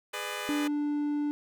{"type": "chord", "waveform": "10% pulse", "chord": "G# diminished", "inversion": "none", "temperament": "just", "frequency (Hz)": [415.3, 498.4, 598], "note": ["G#4", "B4", "D5"], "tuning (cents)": [0, 16, 31], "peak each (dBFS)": -30, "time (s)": [0.13, 0.68], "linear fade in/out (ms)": 10}
{"type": "tone", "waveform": "triangle", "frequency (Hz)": 293.7, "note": "D4", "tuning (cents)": 0, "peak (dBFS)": -25, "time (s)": [0.49, 1.31], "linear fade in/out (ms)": 0}
{"effects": []}